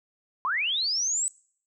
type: linear sweep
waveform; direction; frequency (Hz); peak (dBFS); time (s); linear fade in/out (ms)
sine; up; 973 to 8060; -24; 0.45-1.28; 0
effects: noise-tail reverb RT60 0.6 s tail -25 dB re dry